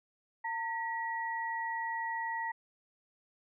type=tone pair together; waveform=sine; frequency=908.9 / 1921 Hz; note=A#5 / B6; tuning=-44 / -48 cents; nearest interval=octave + minor second; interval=1296 cents; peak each=-35 / -37 dBFS; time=0.44-2.52 s; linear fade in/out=10 ms; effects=none